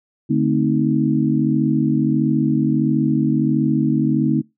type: tone cluster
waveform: sine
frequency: 146.7 / 220.1 / 261.6 / 315 Hz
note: D3 / A3 / C4 / D#4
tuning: -2 / +1 / 0 / +21 cents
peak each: -20 dBFS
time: 0.29-4.42 s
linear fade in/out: 20 ms
effects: noise-tail reverb RT60 0.2 s tail -23 dB re dry